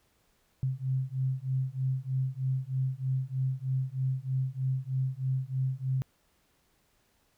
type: beating tone pair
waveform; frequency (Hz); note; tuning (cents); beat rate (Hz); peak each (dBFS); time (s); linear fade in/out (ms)
sine; 129.8 / 133; C3 / C3; -13 / +29; 3.2; -31; 0.63-6.02; 0
effects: pink hiss -70 dBFS RMS until 7.37 s